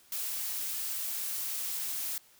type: noise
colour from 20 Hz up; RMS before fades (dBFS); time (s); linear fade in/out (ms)
blue; -35; 0.12-2.18; 2
effects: white hiss -61 dBFS RMS until 2.39 s